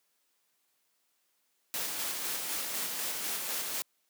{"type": "noise with tremolo", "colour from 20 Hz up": "white", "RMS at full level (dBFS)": -34, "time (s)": [1.74, 3.82], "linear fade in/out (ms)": 0, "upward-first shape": "square", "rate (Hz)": 4, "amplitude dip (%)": 25, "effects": ["white hiss -75 dBFS RMS until 4.09 s", "high-pass 200 Hz 12 dB/octave"]}